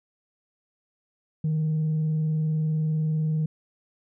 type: tone with vibrato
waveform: sine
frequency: 155.9 Hz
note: D#3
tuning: 4 cents sharp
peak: -20 dBFS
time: 1.44-3.46 s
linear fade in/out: 5 ms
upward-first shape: triangle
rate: 20 Hz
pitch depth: 43 cents each way
effects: tanh soft clip ceiling -20 dBFS